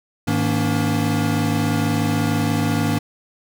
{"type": "tone cluster", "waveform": "square", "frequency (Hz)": [103.7, 158, 234.5, 284.8], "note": ["G#2", "D#3", "A#3", "C#4"], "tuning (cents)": [-2, 27, 11, 47], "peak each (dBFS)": -24, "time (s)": [0.27, 2.99], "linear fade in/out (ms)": 10, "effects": []}